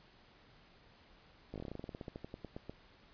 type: slowing click train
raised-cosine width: 2 ms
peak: -30 dBFS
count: 21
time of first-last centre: 1.54-2.696 s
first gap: 18 ms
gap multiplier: 1.11
effects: pink hiss -63 dBFS RMS until 3.13 s + resampled to 11025 Hz